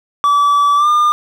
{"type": "tone with pitch glide", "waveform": "triangle", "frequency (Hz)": [1152, 1205.8], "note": ["D6", "D6"], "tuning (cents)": [-34, 45], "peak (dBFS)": -7, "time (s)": [0.24, 1.12], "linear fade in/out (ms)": 0, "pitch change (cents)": 79, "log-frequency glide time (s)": [0.76, 0.88], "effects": []}